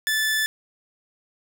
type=tone; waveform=sawtooth; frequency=1748 Hz; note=A6; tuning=12 cents flat; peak=-17 dBFS; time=0.07-0.46 s; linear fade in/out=0 ms; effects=none